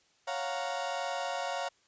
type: chord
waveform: 35% pulse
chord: Gb major seventh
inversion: second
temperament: equal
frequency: 554.4 / 698.5 / 740 / 932.3 Hz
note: Db5 / F5 / Gb5 / Bb5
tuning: 0 / 0 / 0 / 0 cents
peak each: -36 / -35 / -38 / -38 dBFS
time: 0.27-1.69 s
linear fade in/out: 10 ms
effects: white hiss -68 dBFS RMS until 1.87 s + resampled to 16000 Hz